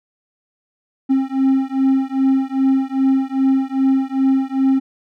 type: beating tone pair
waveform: triangle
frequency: 266 / 268.5 Hz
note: C4 / C4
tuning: +29 / +45 cents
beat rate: 2.5 Hz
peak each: -15 dBFS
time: 1.09-4.8 s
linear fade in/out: 20 ms
effects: none